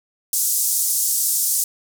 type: band-pass noise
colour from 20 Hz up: white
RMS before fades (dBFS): -20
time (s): 0.33-1.64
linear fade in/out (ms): 2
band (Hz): 6000 to 14000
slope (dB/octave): 24
effects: none